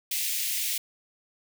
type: high-pass noise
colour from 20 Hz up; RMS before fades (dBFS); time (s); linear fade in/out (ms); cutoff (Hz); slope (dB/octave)
white; -29; 0.11-0.78; 5; 2000; 48
effects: none